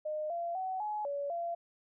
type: tone with pitch steps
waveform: sine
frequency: 612 / 685 / 753 / 845 / 568 / 684 Hz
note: D#5 / F5 / F#5 / G#5 / C#5 / F5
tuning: -29 / -34 / +30 / +30 / +42 / -36 cents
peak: -33 dBFS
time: 0.05-1.55 s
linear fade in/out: 10 ms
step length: 250 ms
effects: none